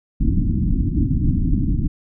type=low-pass noise; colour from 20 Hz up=pink; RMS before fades=-18 dBFS; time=0.2-1.88 s; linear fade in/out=10 ms; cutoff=320 Hz; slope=96 dB/octave; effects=none